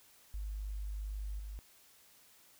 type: tone with level steps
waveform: sine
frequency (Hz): 51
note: G#1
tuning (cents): -31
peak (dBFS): -37 / -41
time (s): 0.34-1.59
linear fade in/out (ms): 0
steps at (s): 1.39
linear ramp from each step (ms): 5
effects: white hiss -63 dBFS RMS until 2.59 s